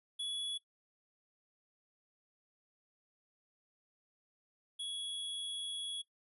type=tone pair in turn; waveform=square; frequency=3387 / 3354 Hz; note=G#7 / G#7; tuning=+33 / +16 cents; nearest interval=unison; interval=17 cents; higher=first; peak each=-37 / -39 dBFS; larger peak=first; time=0.19-0.58 / 4.79-6.02 s; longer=second; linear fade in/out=10 ms; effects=noise-tail reverb RT60 0.1 s tail -17 dB re dry + resampled to 32000 Hz